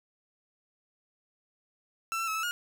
30% pulse tone with pitch steps, 1336 / 1344 / 1294 / 1310 / 1431 Hz, E6 / E6 / E6 / E6 / F6, +23 / +33 / -32 / -11 / +42 cents, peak -27 dBFS, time 2.12-2.51 s, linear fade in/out 0 ms, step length 78 ms, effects none

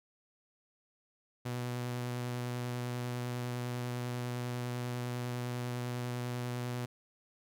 sawtooth tone with vibrato, 122.7 Hz, B2, 11 cents flat, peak -31 dBFS, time 1.45-6.86 s, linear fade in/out 10 ms, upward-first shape triangle, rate 10 Hz, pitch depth 13 cents each way, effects none

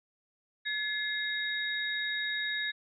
sine tone cluster, 1707 / 2107 / 3768 Hz, G#6 / C7 / A#7, +47 / +12 / +18 cents, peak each -33 / -38 / -35 dBFS, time 0.65-2.72 s, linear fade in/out 20 ms, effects none

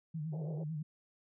sine tone with vibrato, 155.56 Hz, D#3, in tune, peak -36 dBFS, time 0.14-0.83 s, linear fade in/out 10 ms, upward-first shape sine, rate 9 Hz, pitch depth 85 cents each way
pink band-pass noise, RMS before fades -49 dBFS, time 0.32-0.64 s, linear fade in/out 10 ms, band 360 to 700 Hz, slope 48 dB/octave
effects none

